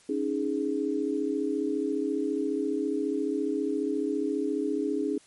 sine chord, C# suspended second, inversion none, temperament just, 277.2 / 311.8 / 415.8 Hz, C#4 / D#4 / G#4, 0 / +4 / +2 cents, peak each -30 dBFS, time 0.09-5.18 s, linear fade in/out 5 ms, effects white hiss -58 dBFS RMS until 5.26 s + MP3 48 kbps

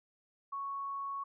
sine tone, 1108.7 Hz, C#6, in tune, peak -36 dBFS, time 0.52-1.24 s, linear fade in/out 10 ms, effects none

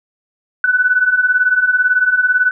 sine beating tone pair, 1480 / 1498 Hz, F#6 / F#6, 0 / +21 cents, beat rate 18 Hz, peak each -16 / -12 dBFS, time 0.64-2.51 s, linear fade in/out 2 ms, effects none

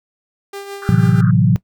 sawtooth tone with tremolo, 398.7 Hz, G4, 29 cents sharp, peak -22 dBFS, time 0.53-1.21 s, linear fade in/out 5 ms, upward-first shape triangle, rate 6.2 Hz, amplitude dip 55%
white band-pass noise, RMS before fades -32 dBFS, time 0.82-1.31 s, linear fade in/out 2 ms, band 1200 to 1600 Hz, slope 96 dB/octave
sine chord, F# half-diminished seventh, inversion first, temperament equal with one note detuned, 111.34 / 130.81 / 164.81 / 185 Hz, A2 / C3 / E3 / F#3, +21 / 0 / 0 / 0 cents, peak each -15 dBFS, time 0.89-1.56 s, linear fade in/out 0 ms
effects noise-tail reverb RT60 0.1 s tail -19 dB re dry

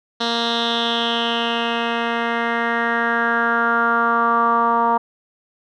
10% pulse tone with low-pass filter sweep, 233.1 Hz, A#3, in tune, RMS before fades -19 dBFS, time 0.2-4.98 s, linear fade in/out 10 ms, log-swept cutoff 4200 to 1000 Hz, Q 5.1, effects none

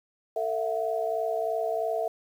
sine tone cluster, 448.4 / 660 / 723 Hz, A4 / E5 / F#5, +33 / +2 / -40 cents, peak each -31 / -28 / -33 dBFS, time 0.36-2.08 s, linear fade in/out 5 ms, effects 9-bit

